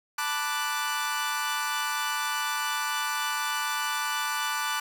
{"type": "chord", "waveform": "sawtooth", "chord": "B minor seventh", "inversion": "third", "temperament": "equal", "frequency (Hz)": [880, 987.8, 1174.7, 1480], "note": ["A5", "B5", "D6", "F#6"], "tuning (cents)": [0, 0, 0, 0], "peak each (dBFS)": [-30, -33, -28, -28], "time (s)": [0.18, 4.8], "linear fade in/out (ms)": 5, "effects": []}